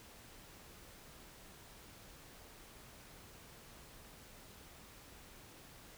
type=silence; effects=pink hiss -57 dBFS RMS until 5.97 s